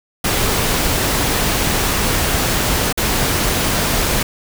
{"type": "noise with dropouts", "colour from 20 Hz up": "pink", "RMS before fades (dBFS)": -17, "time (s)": [0.24, 4.23], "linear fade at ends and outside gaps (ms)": 5, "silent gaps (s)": [2.927, 2.974], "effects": []}